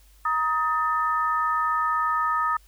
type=tone cluster; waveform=sine; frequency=943 / 1258 / 1786 Hz; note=A#5 / D#6 / A6; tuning=+20 / +19 / +25 cents; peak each=-29 / -22 / -31 dBFS; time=0.25-2.57 s; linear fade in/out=5 ms; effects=added 50 Hz sine -52 dBFS peak until 2.67 s + white hiss -60 dBFS RMS until 2.67 s